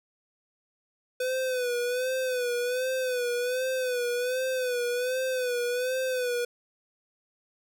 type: tone with vibrato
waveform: square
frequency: 501 Hz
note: B4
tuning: 25 cents sharp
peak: -27 dBFS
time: 1.2-6.45 s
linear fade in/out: 5 ms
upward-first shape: sine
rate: 1.3 Hz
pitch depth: 66 cents each way
effects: none